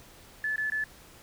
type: tone bursts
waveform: sine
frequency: 1732 Hz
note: A6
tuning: 28 cents flat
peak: -27 dBFS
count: 3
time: 0.44-0.84 s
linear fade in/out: 2 ms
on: 120 ms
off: 20 ms
effects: pink hiss -53 dBFS RMS until 1.22 s